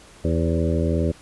harmonic tone with a mistuned harmonic, 82.41 Hz, E2, in tune, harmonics 1 / 2 / 3 / 4 / 5 / 6 / 7, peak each -22 / -25 / -27 / -28 / -29 / -30 / -30 dBFS, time 0.24-1.12 s, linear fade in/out 10 ms, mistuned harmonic 6, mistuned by +37 cents, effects pink hiss -48 dBFS RMS until 1.21 s + resampled to 24000 Hz

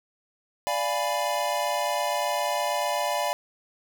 square chord, D diminished seventh, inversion none, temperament equal with one note detuned, 587.3 / 695.6 / 830.6 / 987.8 Hz, D5 / F5 / Ab5 / Cb6, 0 / -7 / 0 / 0 cents, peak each -30 / -31 / -32 / -31 dBFS, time 0.67-3.33 s, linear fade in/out 0 ms, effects none

